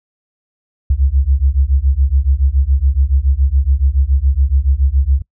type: beating tone pair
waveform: sine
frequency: 64.6 / 71.7 Hz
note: C2 / D2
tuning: -21 / -41 cents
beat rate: 7.1 Hz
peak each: -13 dBFS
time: 0.9-5.22 s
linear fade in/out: 5 ms
effects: noise-tail reverb RT60 0.1 s tail -25 dB re dry